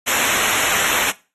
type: noise with comb filter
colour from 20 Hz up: pink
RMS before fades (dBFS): -19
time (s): 0.06-1.12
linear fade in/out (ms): 20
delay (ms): 0.21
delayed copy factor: -0.95
effects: noise-tail reverb RT60 0.3 s tail -19 dB re dry + AAC 32 kbps